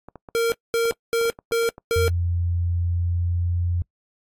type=clicks; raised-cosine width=1 ms; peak=-25 dBFS; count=11; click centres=0.086 / 0.157 / 0.288 / 0.5 / 0.855 / 0.923 / 1.213 / 1.255 / 1.389 / 1.512 / 1.781 s
type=tone bursts; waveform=square; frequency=462.3 Hz; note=A#4; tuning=14 cents flat; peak=-19 dBFS; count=5; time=0.35-2.08 s; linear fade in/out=0 ms; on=170 ms; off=220 ms
type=tone with pitch glide; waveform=sine; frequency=86.6 to 87.3 Hz; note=F2 to F2; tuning=-14 to 0 cents; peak=-20 dBFS; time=1.96-3.82 s; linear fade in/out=0 ms; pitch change=+14 cents; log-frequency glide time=2.82-3.6 s
effects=noise-tail reverb RT60 0.1 s tail -24 dB re dry + AAC 64 kbps